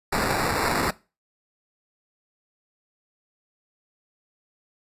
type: noise with sample-and-hold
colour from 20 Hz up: blue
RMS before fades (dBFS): -24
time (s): 0.12-0.91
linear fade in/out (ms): 10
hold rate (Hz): 3150
effects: noise-tail reverb RT60 0.3 s tail -20 dB re dry + resampled to 32000 Hz